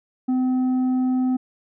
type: tone with tanh clipping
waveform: sine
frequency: 255.7 Hz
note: C4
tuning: 40 cents flat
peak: -19 dBFS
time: 0.28-1.37 s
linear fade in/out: 10 ms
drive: 5 dB
effects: none